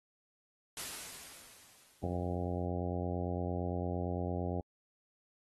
white noise with exponential decay, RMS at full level -40 dBFS, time 0.77-2.66 s, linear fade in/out 1 ms, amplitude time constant 410 ms
harmonic tone, 88.8 Hz, F2, 29 cents sharp, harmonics 1 / 2 / 3 / 4 / 5 / 6 / 7 / 8 / 9, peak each -37 / -40 / -42 / -43 / -44 / -45 / -45 / -46 / -47 dBFS, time 2.03-4.61 s, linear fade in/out 5 ms
effects AAC 32 kbps

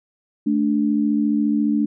sine tone pair together, 217.9 / 292.3 Hz, A3 / D4, -17 / -8 cents, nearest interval perfect fourth, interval 509 cents, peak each -19 dBFS, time 0.46-1.86 s, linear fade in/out 10 ms, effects none

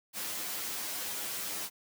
white noise with comb filter, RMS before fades -37 dBFS, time 0.13-1.7 s, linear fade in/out 50 ms, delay 9.7 ms, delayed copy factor +0.9, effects high-pass 150 Hz 12 dB/octave

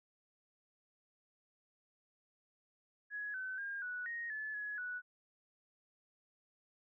sine tone with pitch steps, 1677 / 1521 / 1613 / 1475 / 1869 / 1728 / 1686 / 1476 Hz, G#6 / F#6 / G6 / F#6 / A#6 / A6 / G#6 / F#6, +16 / +47 / +49 / -6 / +4 / -32 / +26 / -5 cents, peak -39 dBFS, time 3.1-5.02 s, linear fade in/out 50 ms, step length 240 ms, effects none

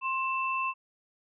sine tone pair together, 1055 / 2660 Hz, C6 / E7, +14 / +15 cents, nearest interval octave + major third, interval 1601 cents, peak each -29 / -32 dBFS, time 0.01-0.74 s, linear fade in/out 50 ms, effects none

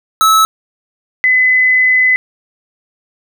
square / sine tone pair in turn, 1300 / 2018 Hz, E6 / B6, -24 / +37 cents, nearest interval minor sixth, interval 761 cents, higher second, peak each -7 dBFS, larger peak neither, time 0.21-0.45 / 1.24-2.16 s, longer second, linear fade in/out 0 ms, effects none

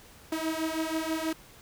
sawtooth beating tone pair, 316.9 / 323.1 Hz, D#4 / E4, +32 / -35 cents, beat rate 6.2 Hz, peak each -28 dBFS, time 0.32-1.33 s, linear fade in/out 5 ms, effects pink hiss -53 dBFS RMS until 1.61 s

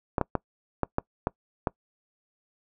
clicks, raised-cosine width 1 ms, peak -10 dBFS, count 7, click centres 0.182 / 0.213 / 0.353 / 0.833 / 0.984 / 1.271 / 1.672 s, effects noise-tail reverb RT60 0.1 s tail -24 dB re dry

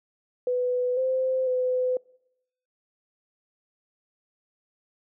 sine tone with pitch steps, 497.2 / 519 / 506 Hz, B4 / C5 / B4, +12 / -14 / +42 cents, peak -22 dBFS, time 0.47-1.97 s, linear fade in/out 2 ms, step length 500 ms, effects noise-tail reverb RT60 0.8 s tail -25 dB re dry

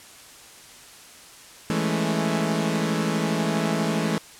sawtooth chord, A major seventh, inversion second, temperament equal, 164.81 / 207.7 / 220 / 277.2 Hz, E3 / G#3 / A3 / C#4, 0 / 0 / 0 / 0 cents, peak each -22 / -24 / -23 / -28 dBFS, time 1.7-4.18 s, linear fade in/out 0 ms, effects white hiss -46 dBFS RMS until 4.39 s + low-pass 10000 Hz 12 dB/octave

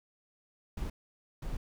brown noise bursts at uneven times, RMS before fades -36 dBFS, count 2, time 0.77-0.9 / 1.42-1.57 s, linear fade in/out 5 ms, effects none

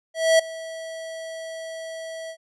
square tone with ADSR envelope, 650 Hz, E5, 24 cents flat, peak -13 dBFS, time 0.14-2.37 s, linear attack 250 ms, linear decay 8 ms, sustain -20 dB, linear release 72 ms, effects resampled to 24000 Hz

